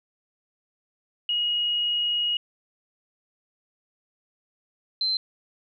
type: tone pair in turn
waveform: sine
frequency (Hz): 2889 / 4100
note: F#7 / C8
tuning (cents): -42 / -36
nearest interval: tritone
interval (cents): 606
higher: second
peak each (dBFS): -22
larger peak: neither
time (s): 1.29-2.37 / 5.01-5.17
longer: first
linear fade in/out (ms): 2
effects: none

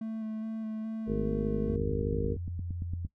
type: tone with vibrato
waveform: triangle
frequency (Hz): 220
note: A3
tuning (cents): 0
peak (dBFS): -31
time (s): 0.01-1.76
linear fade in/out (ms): 5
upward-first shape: square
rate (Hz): 2.4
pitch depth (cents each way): 13
type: harmonic tone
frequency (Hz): 51.5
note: G#1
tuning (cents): -14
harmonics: 1 / 2 / 3 / 4 / 5 / 6 / 7 / 8 / 9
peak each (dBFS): -35 / -41 / -36 / -40 / -38 / -45 / -42 / -38 / -33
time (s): 1.06-2.37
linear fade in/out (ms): 50
type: tone with pitch glide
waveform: sine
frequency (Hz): 87.1 to 86.05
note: F2 to F2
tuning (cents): -4 to -25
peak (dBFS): -34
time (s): 1.68-3.07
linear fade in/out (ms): 10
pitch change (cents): -21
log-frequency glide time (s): 2.77-2.84
type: click train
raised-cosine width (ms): 5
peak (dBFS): -26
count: 13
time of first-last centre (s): 1.68-3.05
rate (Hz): 8.76
effects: noise-tail reverb RT60 0.1 s tail -19 dB re dry

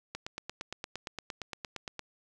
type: click train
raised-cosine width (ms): 0.2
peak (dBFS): -20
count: 17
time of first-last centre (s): 0.15-1.993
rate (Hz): 8.68
effects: none

